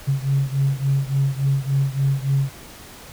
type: beating tone pair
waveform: sine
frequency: 135.9 / 139.4 Hz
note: C#3 / C#3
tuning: -34 / +10 cents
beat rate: 3.5 Hz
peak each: -19 / -21 dBFS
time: 0.07-2.5 s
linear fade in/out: 20 ms
effects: tanh soft clip ceiling -10 dBFS + pink hiss -41 dBFS RMS until 3.12 s